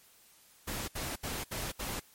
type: noise bursts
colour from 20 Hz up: pink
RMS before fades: -37 dBFS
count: 5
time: 0.67-2 s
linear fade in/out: 10 ms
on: 210 ms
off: 70 ms
effects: white hiss -61 dBFS RMS until 2.14 s + MP3 64 kbps